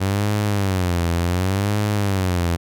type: tone with vibrato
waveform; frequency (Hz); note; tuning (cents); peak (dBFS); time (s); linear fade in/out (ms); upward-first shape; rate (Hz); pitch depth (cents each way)
sawtooth; 94.3; F#2; +33; -14; 0-2.57; 20; sine; 0.68; 180
effects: none